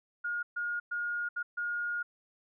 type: tone bursts at uneven times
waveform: sine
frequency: 1428 Hz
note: F6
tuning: 38 cents sharp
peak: -31 dBFS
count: 5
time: 0.24-0.43 / 0.56-0.8 / 0.91-1.29 / 1.36-1.43 / 1.57-2.03 s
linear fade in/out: 10 ms
effects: none